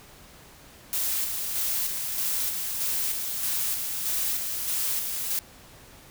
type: noise with tremolo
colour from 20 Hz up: blue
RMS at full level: -27 dBFS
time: 0.93-5.39 s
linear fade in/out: 0 ms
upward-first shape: square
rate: 1.6 Hz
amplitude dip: 35%
effects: pink hiss -50 dBFS RMS until 6.1 s